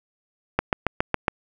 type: click train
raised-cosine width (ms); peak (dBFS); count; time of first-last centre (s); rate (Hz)
0.5; -4; 6; 0.59-1.282; 7.23
effects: none